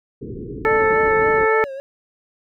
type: low-pass noise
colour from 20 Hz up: white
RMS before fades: -31 dBFS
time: 0.21-1.46 s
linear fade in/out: 10 ms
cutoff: 450 Hz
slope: 96 dB/octave
type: harmonic tone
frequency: 440.4 Hz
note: A4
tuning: 2 cents sharp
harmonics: 1 / 2 / 3 / 4 / 5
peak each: -16 / -22 / -22 / -22 / -25 dBFS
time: 0.65-1.64 s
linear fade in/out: 0 ms
type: tone with vibrato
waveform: triangle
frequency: 568 Hz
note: C#5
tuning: 42 cents sharp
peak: -26 dBFS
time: 0.66-1.8 s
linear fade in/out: 0 ms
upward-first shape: sine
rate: 3.5 Hz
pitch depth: 110 cents each way
effects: none